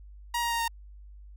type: tone with pitch steps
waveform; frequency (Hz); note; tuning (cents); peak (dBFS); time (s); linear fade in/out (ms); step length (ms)
sawtooth; 948 / 939.8 / 931.7 / 923.7; A#5 / A#5 / A#5 / A#5; +29 / +14 / -1 / -16; -23; 0.34-0.68; 5; 85
effects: added 50 Hz sine -45 dBFS peak until 1.36 s